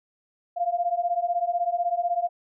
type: beating tone pair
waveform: sine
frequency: 688 / 704 Hz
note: F5 / F5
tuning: -26 / +14 cents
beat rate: 16 Hz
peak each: -26 / -25 dBFS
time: 0.56-2.29 s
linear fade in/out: 20 ms
effects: none